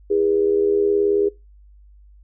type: tone with amplitude modulation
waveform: sine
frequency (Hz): 406.8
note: G#4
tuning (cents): -36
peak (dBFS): -12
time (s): 0.1-1.29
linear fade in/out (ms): 10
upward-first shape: sine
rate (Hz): 78.8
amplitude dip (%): 75
effects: noise-tail reverb RT60 0.2 s tail -20 dB re dry + added 50 Hz sine -45 dBFS peak until 2.23 s